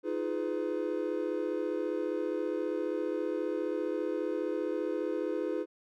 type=chord; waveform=triangle; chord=F half-diminished seventh; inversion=third; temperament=just; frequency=314.3 / 349.2 / 419.1 / 502.9 Hz; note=Eb4 / F4 / Ab4 / Cb5; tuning=+18 / 0 / +16 / +31 cents; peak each=-34 dBFS; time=0.03-5.66 s; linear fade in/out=50 ms; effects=none